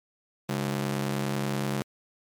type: ring-modulated tone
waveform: sawtooth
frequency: 169.7 Hz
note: F3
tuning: 49 cents flat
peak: -20 dBFS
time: 0.49-1.82 s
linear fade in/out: 0 ms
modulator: 35.1 Hz
effects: MP3 96 kbps